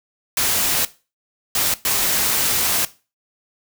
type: noise bursts at uneven times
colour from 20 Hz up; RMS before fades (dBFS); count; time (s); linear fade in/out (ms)
white; -19; 3; 0.37-0.85 / 1.55-1.74 / 1.85-2.85; 2
effects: noise-tail reverb RT60 0.3 s tail -17 dB re dry